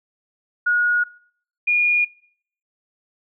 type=tone pair in turn; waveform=sine; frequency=1447 / 2434 Hz; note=F#6 / D#7; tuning=-39 / -39 cents; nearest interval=major sixth; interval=900 cents; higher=second; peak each=-15 dBFS; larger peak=neither; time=0.66-1.04 / 1.67-2.05 s; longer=neither; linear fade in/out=10 ms; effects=noise-tail reverb RT60 0.6 s tail -23 dB re dry